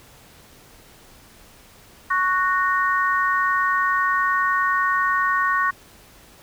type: chord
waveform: sine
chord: F# major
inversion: second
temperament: just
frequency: 1110 / 1480 / 1850 Hz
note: C#6 / F#6 / A#6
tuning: +2 / 0 / -14 cents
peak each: -20 / -24 / -23 dBFS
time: 2.1-5.71 s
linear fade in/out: 10 ms
effects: pink hiss -49 dBFS RMS until 6.42 s